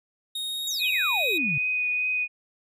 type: tone with pitch glide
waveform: 45% pulse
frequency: 3729 to 3807 Hz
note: A#7 to A#7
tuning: 0 to +36 cents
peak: -28 dBFS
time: 0.35-1.38 s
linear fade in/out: 5 ms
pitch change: +36 cents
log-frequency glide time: 0.47-1 s
type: exponential sweep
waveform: sine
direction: down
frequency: 7459 to 128.5 Hz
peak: -29 dBFS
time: 0.67-1.58 s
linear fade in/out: 2 ms
type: tone with vibrato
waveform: sine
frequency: 2489 Hz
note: D#7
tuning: in tune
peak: -23 dBFS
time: 0.79-2.28 s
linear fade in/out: 50 ms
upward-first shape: triangle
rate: 2.5 Hz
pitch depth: 15 cents each way
effects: none